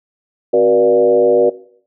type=tone with frequency modulation; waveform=sine; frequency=480.9 Hz; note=B4; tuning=46 cents flat; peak=-8 dBFS; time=0.53-1.5 s; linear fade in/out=10 ms; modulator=107 Hz; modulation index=1.2; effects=noise-tail reverb RT60 0.6 s tail -19 dB re dry